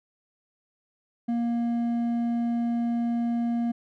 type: tone with hard clipping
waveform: sine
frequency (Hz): 235.3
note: A#3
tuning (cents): +16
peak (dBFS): -25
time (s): 1.28-3.72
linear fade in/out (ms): 10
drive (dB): 5
effects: none